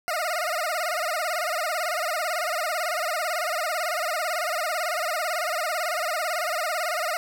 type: tone with vibrato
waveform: 20% pulse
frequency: 663 Hz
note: E5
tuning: 10 cents sharp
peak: -20 dBFS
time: 0.08-7.17 s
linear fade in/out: 0 ms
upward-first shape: sine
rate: 18 Hz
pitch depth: 160 cents each way
effects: none